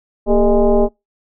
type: tone with frequency modulation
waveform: sine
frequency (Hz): 190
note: F#3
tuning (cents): +46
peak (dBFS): -9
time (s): 0.26-0.89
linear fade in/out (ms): 50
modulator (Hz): 211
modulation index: 2.4
effects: noise-tail reverb RT60 0.2 s tail -25 dB re dry